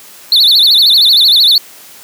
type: tone with vibrato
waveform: triangle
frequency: 3951 Hz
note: B7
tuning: in tune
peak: -3 dBFS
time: 0.32-1.58 s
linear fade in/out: 2 ms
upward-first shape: sine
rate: 13 Hz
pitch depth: 220 cents each way
effects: white hiss -36 dBFS RMS until 2.03 s + high-pass 150 Hz 12 dB/octave